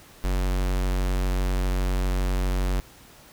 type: tone with notch filter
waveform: square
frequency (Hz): 46.25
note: F#1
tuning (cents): 0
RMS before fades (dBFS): -24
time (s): 0.24-2.8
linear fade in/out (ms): 0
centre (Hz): 98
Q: 1.6
effects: pink hiss -50 dBFS RMS until 3.32 s